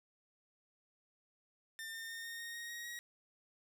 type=tone with pitch steps; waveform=sawtooth; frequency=1801 / 1814.6 / 1828.3 / 1842 / 1855.9 / 1869.9 / 1884 / 1898.2 Hz; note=A6 / A#6 / A#6 / A#6 / A#6 / A#6 / A#6 / A#6; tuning=+40 / -47 / -34 / -21 / -8 / +5 / +18 / +31 cents; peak=-40 dBFS; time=1.79-2.99 s; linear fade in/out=0 ms; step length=150 ms; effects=12-bit